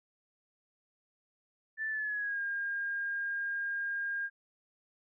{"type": "tone with pitch glide", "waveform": "sine", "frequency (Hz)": [1760, 1613.9], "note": ["A6", "G6"], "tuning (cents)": [0, 50], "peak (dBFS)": -32, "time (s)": [1.77, 4.3], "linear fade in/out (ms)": 50, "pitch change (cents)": -150, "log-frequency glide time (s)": [1.89, 2.41], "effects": []}